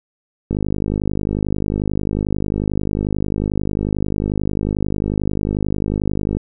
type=click train; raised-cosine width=3 ms; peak=-7 dBFS; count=301; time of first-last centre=0.51-6.369 s; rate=51.2 Hz; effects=none